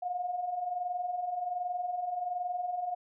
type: tone pair together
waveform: sine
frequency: 698.5 / 719.8 Hz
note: F5 / F#5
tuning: 0 / -48 cents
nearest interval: minor second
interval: 52 cents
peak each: -39 / -32 dBFS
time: 0.02-2.95 s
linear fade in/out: 10 ms
effects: none